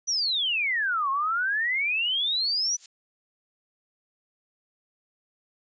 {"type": "exponential two-way sweep", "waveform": "sine", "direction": "down then up", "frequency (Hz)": [6020, 1063, 6020], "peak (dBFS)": -23, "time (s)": [0.07, 2.77], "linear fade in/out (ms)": 20, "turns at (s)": 1.1}
{"type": "noise with exponential growth", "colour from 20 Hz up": "violet", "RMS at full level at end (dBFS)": -32, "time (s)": [2.68, 2.86], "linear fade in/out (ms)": 2, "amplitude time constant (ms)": 37}
{"effects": ["resampled to 16000 Hz"]}